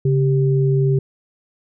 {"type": "tone pair together", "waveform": "sine", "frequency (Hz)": [138.43, 392], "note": ["C#3", "G4"], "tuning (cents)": [-2, 0], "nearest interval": "octave + tritone", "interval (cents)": 1802, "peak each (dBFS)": [-14, -20], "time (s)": [0.05, 0.99], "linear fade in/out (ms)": 5, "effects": []}